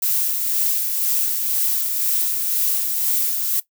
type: noise with tremolo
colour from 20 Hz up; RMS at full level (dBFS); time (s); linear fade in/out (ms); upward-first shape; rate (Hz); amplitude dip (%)
violet; -19; 0.02-3.6; 5; sine; 2; 35
effects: noise-tail reverb RT60 0.1 s tail -17 dB re dry